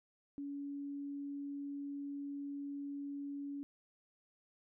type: tone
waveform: sine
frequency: 282.9 Hz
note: C#4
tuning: 35 cents sharp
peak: -40 dBFS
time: 0.38-3.63 s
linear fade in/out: 0 ms
effects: none